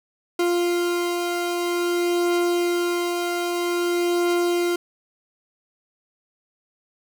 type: beating tone pair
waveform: 40% pulse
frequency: 348.6 / 349.11 Hz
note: F4 / F4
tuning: -3 / -1 cents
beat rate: 0.51 Hz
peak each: -29 / -20 dBFS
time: 0.39-4.76 s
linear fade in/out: 5 ms
effects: none